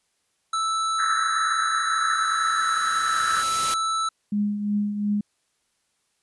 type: tone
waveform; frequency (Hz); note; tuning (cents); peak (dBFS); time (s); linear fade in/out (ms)
square; 1317; E6; -2; -23; 0.53-4.09; 5
type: band-pass noise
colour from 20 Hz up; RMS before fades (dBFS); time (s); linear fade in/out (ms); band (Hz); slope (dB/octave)
pink; -28; 0.98-3.44; 20; 1200 to 1800; 96
type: noise with exponential growth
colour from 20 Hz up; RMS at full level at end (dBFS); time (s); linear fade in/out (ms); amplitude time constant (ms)
white; -26; 1.16-3.74; 1; 560
type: tone with tremolo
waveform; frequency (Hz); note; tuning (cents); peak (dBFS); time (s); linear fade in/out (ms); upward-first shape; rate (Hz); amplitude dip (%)
sine; 206.5; G#3; -10; -19; 4.32-5.21; 5; triangle; 2.8; 60
effects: white hiss -71 dBFS RMS until 6.22 s + resampled to 24000 Hz